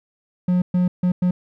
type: tone bursts at uneven times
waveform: triangle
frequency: 180 Hz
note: F#3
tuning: 47 cents flat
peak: -13 dBFS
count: 4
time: 0.48-0.62 / 0.74-0.88 / 1.03-1.12 / 1.22-1.31 s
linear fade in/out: 5 ms
effects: none